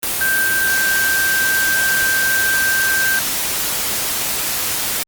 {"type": "tone in noise", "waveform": "sine", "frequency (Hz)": 1568, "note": "G6", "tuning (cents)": 0, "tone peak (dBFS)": -15, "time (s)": [0.21, 3.19], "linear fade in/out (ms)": 0, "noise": "white", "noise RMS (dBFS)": -20, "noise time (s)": [0.03, 5.03], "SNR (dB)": 2, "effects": ["Opus 32 kbps"]}